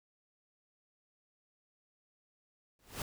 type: noise with exponential growth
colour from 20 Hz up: pink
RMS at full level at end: -35 dBFS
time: 2.79-3.02 s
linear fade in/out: 2 ms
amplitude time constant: 49 ms
effects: none